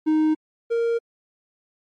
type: tone pair in turn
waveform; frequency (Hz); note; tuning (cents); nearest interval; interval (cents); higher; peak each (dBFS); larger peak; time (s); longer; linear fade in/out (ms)
triangle; 311.1 / 464.9; D#4 / A#4; 0 / -5; perfect fifth; 695; second; -14 / -17; first; 0.06-0.35 / 0.7-0.99; neither; 20
effects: MP3 48 kbps